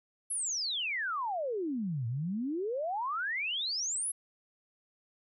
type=exponential two-way sweep; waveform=sine; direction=down then up; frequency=11300 to 111.3 to 11300 Hz; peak=-31 dBFS; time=0.3-4.12 s; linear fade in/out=10 ms; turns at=2.07 s; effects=none